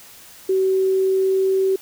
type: tone with pitch glide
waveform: sine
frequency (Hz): 380 to 382.9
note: F#4 to G4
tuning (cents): +46 to -41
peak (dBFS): -15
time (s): 0.49-1.76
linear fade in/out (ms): 5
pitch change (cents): +13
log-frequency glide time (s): 0.64-1.63
effects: white hiss -44 dBFS RMS until 1.81 s